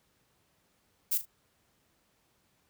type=noise with echo; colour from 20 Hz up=violet; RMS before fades=-28 dBFS; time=1.11-1.18 s; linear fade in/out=10 ms; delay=38 ms; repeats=2; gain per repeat=-11 dB; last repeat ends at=1.256 s; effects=pink hiss -71 dBFS RMS until 2.69 s + high-pass 60 Hz 12 dB/octave